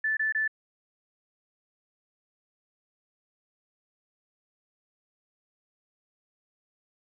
sine tone bursts, 1752 Hz, A6, 8 cents flat, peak -24 dBFS, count 3, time 0.04-0.478 s, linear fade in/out 5 ms, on 130 ms, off 24 ms, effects none

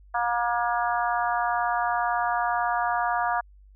harmonic tone, 238 Hz, A#3, 36 cents sharp, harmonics 3 / 4 / 5 / 6 / 7, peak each -26 / -28 / -30 / -32 / -33 dBFS, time 0.14-3.41 s, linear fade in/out 10 ms, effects added 49 Hz sine -49 dBFS peak until 3.75 s

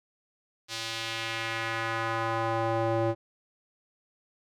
square tone with band-pass filter sweep, 113.6 Hz, A#2, 44 cents flat, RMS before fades -30 dBFS, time 0.68-3.15 s, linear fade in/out 50 ms, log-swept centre 4600 to 500 Hz, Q 1.3, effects none

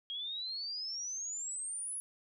sine exponential sweep, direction up, 3244 to 10548 Hz, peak -37 dBFS, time 0.1-2 s, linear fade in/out 0 ms, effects none

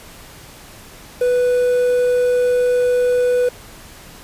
triangle tone with quantisation, 493.9 Hz, B4, in tune, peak -11 dBFS, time 1.21-3.49 s, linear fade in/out 5 ms, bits 6, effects pink hiss -40 dBFS RMS until 4.23 s + resampled to 32000 Hz

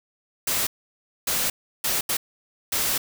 white noise bursts at uneven times, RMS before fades -24 dBFS, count 5, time 0.47-0.67 / 1.27-1.5 / 1.84-2.01 / 2.09-2.17 / 2.72-2.98 s, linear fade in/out 5 ms, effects none

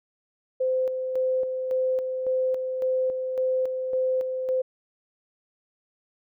sine tone with tremolo, 516 Hz, C5, 24 cents flat, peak -21 dBFS, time 0.6-4.62 s, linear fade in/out 10 ms, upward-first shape square, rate 1.8 Hz, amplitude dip 45%, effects none

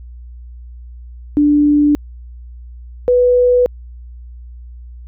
sine tone pair in turn, 293.7 / 493.9 Hz, D4 / B4, 0 / 0 cents, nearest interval major sixth, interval 900 cents, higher second, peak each -8 dBFS, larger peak neither, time 1.37-1.95 / 3.08-3.66 s, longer neither, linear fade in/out 0 ms, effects added 60 Hz sine -31 dBFS peak until 5.07 s

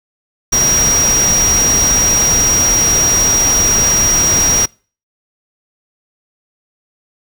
sine tone in noise, 5710 Hz, F8, 37 cents sharp, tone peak -10 dBFS, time 0.52-4.66 s, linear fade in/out 10 ms, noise pink, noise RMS -18 dBFS, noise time 0.52-4.66 s, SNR +5 dB, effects noise-tail reverb RT60 0.4 s tail -26 dB re dry

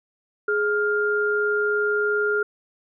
sine tone pair together, 418 / 1405 Hz, G#4 / F6, +11 / +10 cents, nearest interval octave + major sixth, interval 2099 cents, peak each -22 dBFS, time 0.48-2.43 s, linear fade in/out 5 ms, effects none

